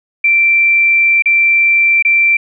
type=tone with dropouts; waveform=sine; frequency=2349 Hz; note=D7; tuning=in tune; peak=-7 dBFS; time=0.24-2.37 s; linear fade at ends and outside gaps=5 ms; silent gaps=1.223-1.257 / 2.025-2.049 s; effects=none